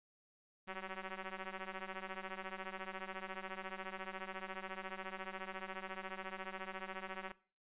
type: ring-modulated tone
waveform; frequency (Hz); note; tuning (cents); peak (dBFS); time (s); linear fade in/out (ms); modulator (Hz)
5% pulse; 189.1; F#3; +38; -29; 0.67-7.32; 5; 182
effects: noise-tail reverb RT60 0.4 s tail -19 dB re dry + resampled to 8000 Hz